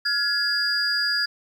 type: tone cluster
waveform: sine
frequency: 1412 / 1686 / 4844 Hz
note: F6 / G#6 / D#8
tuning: +19 / +26 / -47 cents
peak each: -28 / -24 / -22 dBFS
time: 0.05-1.26 s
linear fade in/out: 10 ms
effects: tanh soft clip ceiling -14 dBFS + 9-bit